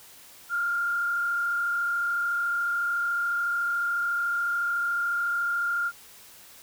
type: tone with frequency modulation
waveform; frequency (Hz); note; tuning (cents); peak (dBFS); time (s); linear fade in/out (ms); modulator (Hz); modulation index
sine; 1400; F6; +4; -24; 0.49-5.92; 50; 33.9; 0.61
effects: white hiss -50 dBFS RMS until 6.62 s